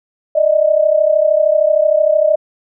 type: tone pair together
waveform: sine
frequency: 596.9 / 630 Hz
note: D5 / D#5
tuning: +28 / +21 cents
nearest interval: minor second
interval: 93 cents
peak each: -12 dBFS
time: 0.35-2.36 s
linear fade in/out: 10 ms
effects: none